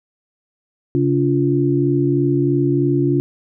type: tone cluster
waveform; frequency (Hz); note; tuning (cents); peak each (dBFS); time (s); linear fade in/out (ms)
sine; 136.6 / 287.3 / 350.4; C#3 / D4 / F4; -25 / -38 / +6; -18; 0.95-3.2; 0
effects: none